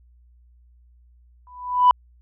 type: tone with exponential growth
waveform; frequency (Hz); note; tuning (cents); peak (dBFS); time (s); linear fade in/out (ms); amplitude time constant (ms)
sine; 992; B5; +7; -6; 1.47-1.91; 1; 94
effects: tanh soft clip ceiling -7 dBFS + added 60 Hz sine -51 dBFS peak until 2.21 s